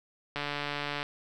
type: click train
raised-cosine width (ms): 0.3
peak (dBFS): -17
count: 98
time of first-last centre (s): 0.36-1.029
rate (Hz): 145
effects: none